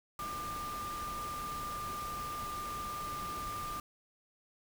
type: tone in noise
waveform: sine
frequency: 1196 Hz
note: D6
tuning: 31 cents sharp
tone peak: -38 dBFS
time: 0.19-3.8 s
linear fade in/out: 2 ms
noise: pink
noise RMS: -45 dBFS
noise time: 0.19-3.8 s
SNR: +4 dB
effects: none